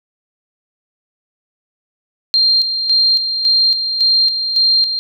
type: tone with tremolo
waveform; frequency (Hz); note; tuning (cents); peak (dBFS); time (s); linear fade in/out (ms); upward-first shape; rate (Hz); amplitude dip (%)
sine; 4186; C8; 0; -9; 2.34-4.99; 0; square; 1.8; 55
effects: none